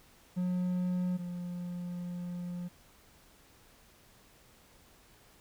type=tone pair in turn; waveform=triangle; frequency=180.5 / 176.48 Hz; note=F#3 / F3; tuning=-43 / +18 cents; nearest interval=unison; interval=39 cents; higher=first; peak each=-27 / -34 dBFS; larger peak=first; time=0.36-1.18 / 1.18-2.69 s; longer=second; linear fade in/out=20 ms; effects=pink hiss -61 dBFS RMS until 5.4 s